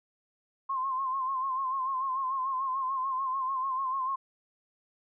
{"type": "tone with vibrato", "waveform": "sine", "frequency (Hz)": 1057, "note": "C6", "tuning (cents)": 17, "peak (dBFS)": -28, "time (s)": [0.69, 4.16], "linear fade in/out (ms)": 10, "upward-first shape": "sine", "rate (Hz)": 6.8, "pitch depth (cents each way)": 60, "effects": []}